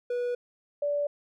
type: tone pair in turn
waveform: triangle / sine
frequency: 487.6 / 579.9 Hz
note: B4 / D5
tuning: -22 / -22 cents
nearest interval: minor third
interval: 300 cents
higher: second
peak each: -25 dBFS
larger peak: neither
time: 0.1-0.35 / 0.82-1.07 s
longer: neither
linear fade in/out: 5 ms
effects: none